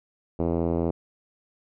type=tone with low-pass filter; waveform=5% pulse; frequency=84 Hz; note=E2; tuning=33 cents sharp; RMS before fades=-25 dBFS; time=0.39-0.91 s; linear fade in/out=5 ms; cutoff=440 Hz; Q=1; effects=none